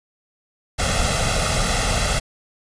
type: noise with comb filter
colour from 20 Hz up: pink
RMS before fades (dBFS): -20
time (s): 0.78-2.2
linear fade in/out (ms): 20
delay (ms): 1.5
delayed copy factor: +0.75
effects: resampled to 22050 Hz